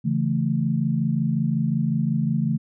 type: tone cluster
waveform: sine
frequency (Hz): 140.9 / 166.4 / 220.6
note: C#3 / E3 / A3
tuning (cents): +29 / +17 / +5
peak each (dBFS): -24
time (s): 0.04-2.58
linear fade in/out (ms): 20
effects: none